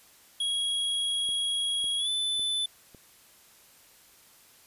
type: tone with pitch glide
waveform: square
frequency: 3310 to 3507 Hz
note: G#7 to A7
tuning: -6 to -6 cents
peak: -27 dBFS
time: 0.4-2.66 s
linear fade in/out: 5 ms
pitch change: +100 cents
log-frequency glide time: 1.98-2.09 s
type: click train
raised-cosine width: 2 ms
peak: -36 dBFS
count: 4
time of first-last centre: 1.29-2.947 s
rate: 1.81 Hz
effects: white hiss -57 dBFS RMS until 4.66 s + resampled to 32000 Hz